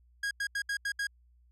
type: tone bursts at uneven times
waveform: 45% pulse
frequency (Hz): 1639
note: G#6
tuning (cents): -23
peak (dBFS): -30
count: 6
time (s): 0.23-0.31 / 0.4-0.47 / 0.55-0.62 / 0.69-0.77 / 0.85-0.92 / 0.99-1.07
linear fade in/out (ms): 5
effects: added 60 Hz sine -60 dBFS peak until 1.51 s + low-pass 9000 Hz 12 dB/octave